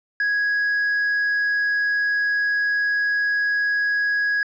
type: tone with tanh clipping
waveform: sine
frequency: 1661.2 Hz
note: G#6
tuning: in tune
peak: -19 dBFS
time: 0.2-4.43 s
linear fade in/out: 2 ms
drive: 2 dB
effects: resampled to 16000 Hz